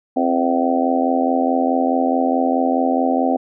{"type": "harmonic tone with a mistuned harmonic", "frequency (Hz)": 84.7, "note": "E2", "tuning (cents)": 48, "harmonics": [3, 4, 5, 6, 7, 8, 9], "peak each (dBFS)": [-18, -28, -30, -24, -25, -23, -21], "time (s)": [0.16, 3.37], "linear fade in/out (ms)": 10, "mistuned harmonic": 3, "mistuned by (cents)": 62, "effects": []}